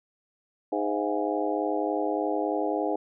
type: harmonic tone with a mistuned harmonic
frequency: 103.4 Hz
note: G#2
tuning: 7 cents flat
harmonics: 3 / 4 / 5 / 6 / 7 / 8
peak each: -30 / -31 / -32 / -33 / -33 / -34 dBFS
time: 0.72-2.96 s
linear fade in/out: 5 ms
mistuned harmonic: 6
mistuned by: +88 cents
effects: none